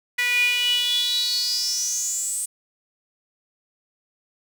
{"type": "tone with high-pass filter sweep", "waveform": "sawtooth", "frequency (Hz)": 489, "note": "B4", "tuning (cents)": -17, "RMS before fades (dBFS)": -23, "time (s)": [0.18, 2.46], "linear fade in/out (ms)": 10, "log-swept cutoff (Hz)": [2100, 8700], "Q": 9.9, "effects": []}